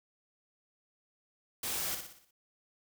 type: noise with echo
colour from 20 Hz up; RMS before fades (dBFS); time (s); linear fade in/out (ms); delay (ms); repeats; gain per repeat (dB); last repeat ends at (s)
white; -36; 1.63-1.95; 5; 60; 6; -6; 2.31
effects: none